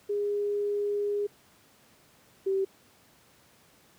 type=tone pair in turn; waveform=sine; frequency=410 / 387 Hz; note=G#4 / G4; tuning=-22 / -22 cents; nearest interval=minor second; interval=100 cents; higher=first; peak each=-26 / -24 dBFS; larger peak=second; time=0.09-1.27 / 2.46-2.65 s; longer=first; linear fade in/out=10 ms; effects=pink hiss -60 dBFS RMS until 3.98 s + high-pass 100 Hz 12 dB/octave